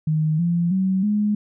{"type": "tone with pitch steps", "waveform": "sine", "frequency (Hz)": [155.56, 171.61, 189.32, 208.9], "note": ["D#3", "F3", "F#3", "G#3"], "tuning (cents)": [0, -30, 40, 10], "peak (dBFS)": -17, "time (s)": [0.07, 1.35], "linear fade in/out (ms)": 5, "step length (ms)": 320, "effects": []}